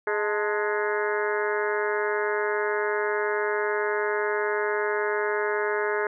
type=harmonic tone with a mistuned harmonic; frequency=209.1 Hz; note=G#3; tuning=12 cents sharp; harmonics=2 / 3 / 4 / 5 / 6 / 7 / 8 / 9 / 10; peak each=-26 / -34 / -33 / -36 / -36 / -33 / -32 / -38 / -39 dBFS; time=0.07-6.07 s; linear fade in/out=2 ms; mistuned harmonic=4; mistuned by=+93 cents; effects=none